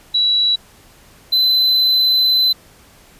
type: tone pair in turn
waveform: sine / triangle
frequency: 3919 / 4036 Hz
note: B7 / B7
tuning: -14 / +37 cents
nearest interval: minor second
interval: 51 cents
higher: second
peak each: -12 / -10 dBFS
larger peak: second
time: 0.14-0.56 / 1.32-2.53 s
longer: second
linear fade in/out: 10 ms
effects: pink hiss -47 dBFS RMS until 3.19 s + resampled to 32000 Hz